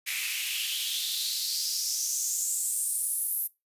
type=noise with high-pass filter sweep; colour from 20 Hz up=white; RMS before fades=-30 dBFS; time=0.06-3.48 s; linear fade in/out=20 ms; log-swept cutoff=2200 to 12000 Hz; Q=4.4; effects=noise-tail reverb RT60 0.2 s tail -20 dB re dry + resampled to 32000 Hz